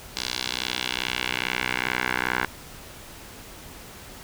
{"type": "tone with band-pass filter sweep", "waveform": "10% pulse", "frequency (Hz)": 62.4, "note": "B1", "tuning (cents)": 19, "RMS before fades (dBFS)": -28, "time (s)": [0.17, 2.45], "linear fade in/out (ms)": 0, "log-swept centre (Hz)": [4500, 1600], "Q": 1.8, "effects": ["pink hiss -43 dBFS RMS until 4.23 s"]}